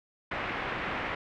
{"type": "low-pass noise", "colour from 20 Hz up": "white", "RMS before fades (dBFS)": -34, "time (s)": [0.31, 1.15], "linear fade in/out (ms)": 5, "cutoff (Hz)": 2300, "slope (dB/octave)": 24, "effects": []}